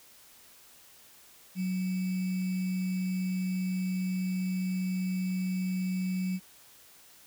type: tone with sample-and-hold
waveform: sine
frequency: 185 Hz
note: F#3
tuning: in tune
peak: -28 dBFS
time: 1.55-6.4 s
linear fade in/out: 50 ms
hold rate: 2450 Hz
effects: white hiss -56 dBFS RMS until 7.26 s